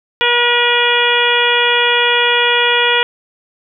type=harmonic tone with a mistuned harmonic; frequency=480 Hz; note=B4; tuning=49 cents flat; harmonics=1 / 2 / 3 / 4 / 5 / 6 / 7; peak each=-18 / -18 / -18 / -18 / -18 / -18 / -18 dBFS; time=0.21-3.03 s; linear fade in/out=0 ms; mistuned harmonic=5; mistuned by=+16 cents; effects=none